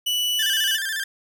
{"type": "tone", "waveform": "40% pulse", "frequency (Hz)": 2960, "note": "F#7", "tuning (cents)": 0, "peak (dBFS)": -20, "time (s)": [0.06, 0.77], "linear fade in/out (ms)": 10}
{"type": "tone with vibrato", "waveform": "sawtooth", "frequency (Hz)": 1672, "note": "G#6", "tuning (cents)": 11, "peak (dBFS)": -21, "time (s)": [0.39, 1.04], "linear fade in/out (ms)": 5, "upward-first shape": "square", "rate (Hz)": 14, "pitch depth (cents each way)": 85}
{"effects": []}